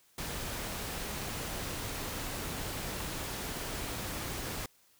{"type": "noise", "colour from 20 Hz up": "pink", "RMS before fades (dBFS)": -38, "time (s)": [0.18, 4.66], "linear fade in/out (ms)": 2, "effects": ["white hiss -66 dBFS RMS until 4.99 s"]}